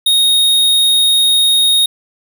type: tone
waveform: square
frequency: 3729 Hz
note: A#7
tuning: in tune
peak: -9 dBFS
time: 0.06-1.86 s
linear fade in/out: 5 ms
effects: none